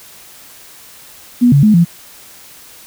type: tone with pitch steps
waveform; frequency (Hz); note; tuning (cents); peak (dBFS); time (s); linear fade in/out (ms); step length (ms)
sine; 243.4 / 141.4 / 213.4 / 170.8; B3 / C#3 / G#3 / F3; -25 / +35 / +47 / -38; -5; 1.41-1.85; 20; 110
effects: white hiss -39 dBFS RMS until 2.86 s